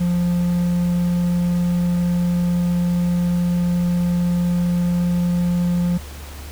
triangle tone, 175.4 Hz, F3, 8 cents sharp, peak -14 dBFS, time 0-5.98 s, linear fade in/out 10 ms, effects added 72 Hz sine -33 dBFS peak until 6.51 s + pink hiss -39 dBFS RMS until 6.51 s

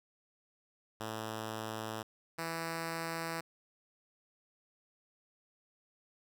5% pulse tone pair in turn, 110 / 164.81 Hz, A2 / E3, 0 / 0 cents, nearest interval perfect fifth, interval 700 cents, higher second, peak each -27 / -25 dBFS, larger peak second, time 1-2.03 / 2.38-3.41 s, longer neither, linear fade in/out 10 ms, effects none

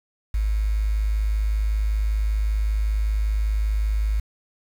sine tone with quantisation, 52.6 Hz, G#1, 23 cents sharp, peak -19 dBFS, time 0.34-4.2 s, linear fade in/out 5 ms, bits 7, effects none

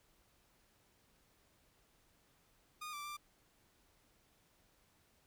sawtooth tone with pitch steps, 1226 / 1171 / 1183 Hz, D#6 / D6 / D6, -26 / -5 / +12 cents, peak -40 dBFS, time 2.81-3.17 s, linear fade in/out 10 ms, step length 120 ms, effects pink hiss -72 dBFS RMS until 5.26 s

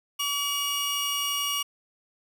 sawtooth tone pair together, 1140.1 / 2866 Hz, C#6 / F7, +48 / +44 cents, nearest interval octave + major third, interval 1596 cents, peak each -28 / -24 dBFS, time 0.19-1.63 s, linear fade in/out 10 ms, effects none

